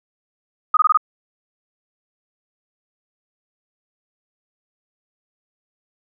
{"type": "tone bursts", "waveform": "sine", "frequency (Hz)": 1244.5, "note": "D#6", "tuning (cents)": 0, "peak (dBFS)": -10, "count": 5, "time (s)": [0.74, 0.974], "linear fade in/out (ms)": 5, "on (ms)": 30, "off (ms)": 21, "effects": []}